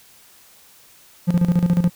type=tone with tremolo; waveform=triangle; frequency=174.61 Hz; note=F3; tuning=in tune; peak=-10 dBFS; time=1.27-1.9 s; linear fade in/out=20 ms; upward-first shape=square; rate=14 Hz; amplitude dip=70%; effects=white hiss -50 dBFS RMS until 1.95 s

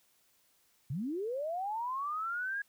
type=linear sweep; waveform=sine; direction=up; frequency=116.54 to 1661.2 Hz; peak=-33 dBFS; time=0.9-2.62 s; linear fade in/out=5 ms; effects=white hiss -70 dBFS RMS until 2.68 s

